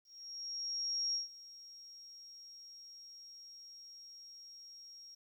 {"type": "tone with ADSR envelope", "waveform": "sine", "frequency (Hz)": 5588, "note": "F8", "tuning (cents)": 0, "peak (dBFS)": -32, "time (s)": [0.04, 5.15], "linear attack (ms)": 1100, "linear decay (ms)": 140, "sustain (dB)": -19, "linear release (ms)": 9, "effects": ["12-bit"]}